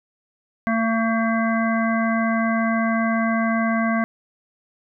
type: harmonic tone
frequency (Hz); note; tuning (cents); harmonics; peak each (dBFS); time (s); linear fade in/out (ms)
225.9; A3; +46; 1 / 3 / 5 / 7 / 9; -20 / -25 / -27 / -28 / -30; 0.67-4.04; 0
effects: none